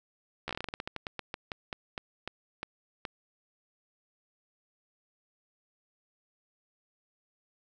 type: slowing click train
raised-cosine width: 0.3 ms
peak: -19 dBFS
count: 22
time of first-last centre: 0.48-3.052 s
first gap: 13 ms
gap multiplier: 1.19
effects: none